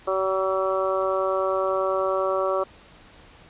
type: harmonic tone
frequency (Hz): 190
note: F#3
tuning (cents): +46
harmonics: 2 / 3 / 4 / 5 / 6 / 7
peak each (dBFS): -27 / -24 / -34 / -35 / -28 / -32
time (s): 0.07-2.64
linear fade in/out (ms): 10
effects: pink hiss -50 dBFS RMS until 3.49 s + resampled to 8000 Hz